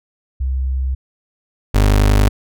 sine / 30% pulse tone pair in turn, 65.41 / 50.77 Hz, C2 / G#1, 0 / -39 cents, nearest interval major third, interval 439 cents, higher first, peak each -16 / -7 dBFS, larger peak second, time 0.4-0.95 / 1.74-2.29 s, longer neither, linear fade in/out 10 ms, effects none

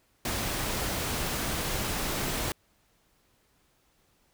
pink noise, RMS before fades -31 dBFS, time 0.25-2.52 s, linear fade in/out 2 ms, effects pink hiss -68 dBFS RMS until 4.33 s

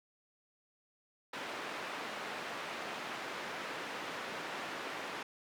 white band-pass noise, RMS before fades -42 dBFS, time 1.33-5.23 s, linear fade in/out 5 ms, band 230 to 2000 Hz, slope 12 dB/octave, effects none

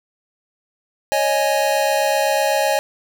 square chord, C# suspended second, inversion none, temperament equal, 554.4 / 622.3 / 830.6 Hz, C#5 / D#5 / G#5, 0 / 0 / 0 cents, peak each -21 dBFS, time 1.12-2.79 s, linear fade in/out 0 ms, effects none

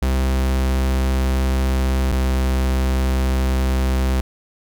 45% pulse tone pair in turn, 65.41 / 65.1 Hz, C2 / C2, 0 / -8 cents, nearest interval unison, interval 8 cents, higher first, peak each -16 dBFS, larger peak neither, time 0.02-2.12 / 2.12-4.21 s, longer first, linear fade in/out 5 ms, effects none

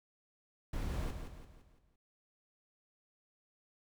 brown noise with echo, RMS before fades -37 dBFS, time 0.73-1.11 s, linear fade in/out 5 ms, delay 170 ms, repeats 5, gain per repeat -7 dB, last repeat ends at 1.96 s, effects none

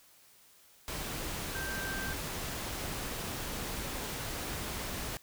sine tone in noise, 1568 Hz, G6, in tune, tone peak -38 dBFS, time 1.55-2.13 s, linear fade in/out 0 ms, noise pink, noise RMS -38 dBFS, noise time 0.88-5.17 s, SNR -3 dB, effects white hiss -61 dBFS RMS until 5.22 s

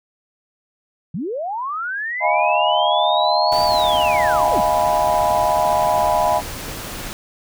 sine linear two-way sweep, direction up then down, 139 to 4638 to 139 Hz, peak -22 dBFS, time 1.14-4.61 s, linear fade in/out 5 ms, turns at 3.64 s
sine chord, F half-diminished seventh, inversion third, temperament equal, 622.3 / 698.5 / 830.6 / 987.8 Hz, Eb5 / F5 / Ab5 / Cb6, 0 / 0 / 0 / 0 cents, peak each -20 dBFS, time 2.2-6.42 s, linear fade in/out 50 ms
pink noise, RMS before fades -30 dBFS, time 3.52-7.13 s, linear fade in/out 0 ms
effects none

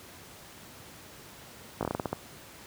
slowing click train, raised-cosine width 1 ms, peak -15 dBFS, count 9, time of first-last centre 1.81-2.13 s, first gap 18 ms, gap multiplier 1.22, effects pink hiss -49 dBFS RMS until 2.66 s + high-pass 80 Hz 12 dB/octave

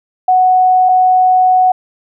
sine tone pair in turn, 740 / 740 Hz, F#5 / F#5, 0 / 0 cents, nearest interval unison, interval 0 cents, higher neither, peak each -6 dBFS, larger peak neither, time 0.28-0.89 / 0.89-1.72 s, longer second, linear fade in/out 5 ms, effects none

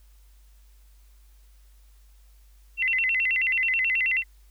sine tone with vibrato, 2349 Hz, D7, in tune, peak -21 dBFS, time 2.77-4.24 s, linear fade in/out 50 ms, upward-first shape square, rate 9.3 Hz, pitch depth 250 cents each way, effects added 50 Hz sine -51 dBFS peak until 4.5 s + white hiss -65 dBFS RMS until 4.5 s

